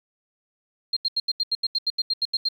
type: tone bursts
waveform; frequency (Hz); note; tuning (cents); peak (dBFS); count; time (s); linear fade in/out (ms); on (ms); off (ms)
sine; 4198; C8; +5; -20; 14; 0.93-2.487; 5; 36; 81
effects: 9-bit